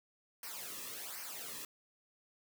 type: noise with flanger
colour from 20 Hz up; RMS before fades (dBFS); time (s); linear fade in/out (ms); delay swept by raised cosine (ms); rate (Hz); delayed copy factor
white; -45; 0.43-1.65; 2; 0.27 to 1.37; 1.3; -0.75
effects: none